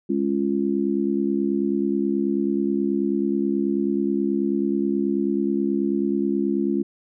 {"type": "chord", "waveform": "sine", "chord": "Db major", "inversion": "second", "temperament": "just", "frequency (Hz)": [207.9, 277.2, 346.5], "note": ["Ab3", "Db4", "F4"], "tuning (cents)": [2, 0, -14], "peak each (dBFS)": -24, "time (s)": [0.09, 6.83], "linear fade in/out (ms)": 10, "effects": []}